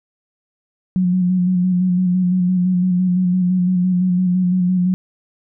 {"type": "tone with vibrato", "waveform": "sine", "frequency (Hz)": 181.6, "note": "F#3", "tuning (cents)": -32, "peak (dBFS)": -13, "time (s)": [0.96, 4.94], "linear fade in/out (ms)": 0, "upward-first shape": "square", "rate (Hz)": 5.9, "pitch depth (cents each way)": 28, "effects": []}